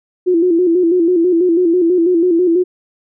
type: tone with vibrato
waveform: sine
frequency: 347.9 Hz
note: F4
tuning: 7 cents flat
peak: -9 dBFS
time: 0.26-2.64 s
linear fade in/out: 20 ms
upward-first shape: square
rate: 6.1 Hz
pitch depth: 74 cents each way
effects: none